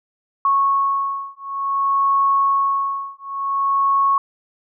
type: beating tone pair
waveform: sine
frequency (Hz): 1102 / 1102.55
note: C#6 / C#6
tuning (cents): -11 / -10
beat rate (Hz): 0.55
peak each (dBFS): -19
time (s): 0.45-4.18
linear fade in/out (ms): 2
effects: none